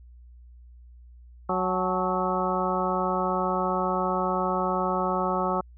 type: harmonic tone with a mistuned harmonic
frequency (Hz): 185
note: F#3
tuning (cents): 0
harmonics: 1 / 2 / 3 / 4 / 5 / 6 / 7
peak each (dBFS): -31 / -31 / -31 / -31 / -31 / -31 / -31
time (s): 1.49-5.61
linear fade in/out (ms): 5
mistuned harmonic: 5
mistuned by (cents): -81
effects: added 60 Hz sine -46 dBFS peak until 5.77 s